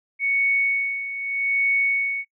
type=tone with tremolo; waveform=sine; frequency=2222 Hz; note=C#7; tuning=4 cents sharp; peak=-17 dBFS; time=0.19-2.25 s; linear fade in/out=50 ms; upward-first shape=sine; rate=0.81 Hz; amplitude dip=70%; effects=noise-tail reverb RT60 0.1 s tail -25 dB re dry